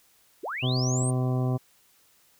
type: linear sweep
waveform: sine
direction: up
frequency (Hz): 261.6 to 8940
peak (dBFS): -30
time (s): 0.43-1.11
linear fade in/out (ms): 10
type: harmonic tone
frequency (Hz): 127.5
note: C3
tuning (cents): -44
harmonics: 1 / 2 / 3 / 4 / 5 / 6 / 8 / 9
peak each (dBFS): -24 / -31 / -35 / -40 / -38 / -40 / -44 / -47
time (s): 0.62-1.58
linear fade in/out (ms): 20
effects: white hiss -62 dBFS RMS until 2.39 s